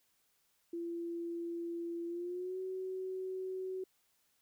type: tone with pitch glide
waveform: sine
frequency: 339.8 to 374.9 Hz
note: F4 to F#4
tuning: -47 to +23 cents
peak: -37 dBFS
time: 0.73-3.84 s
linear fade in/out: 5 ms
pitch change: +170 cents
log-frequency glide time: 2.07-2.59 s
effects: white hiss -75 dBFS RMS until 4.41 s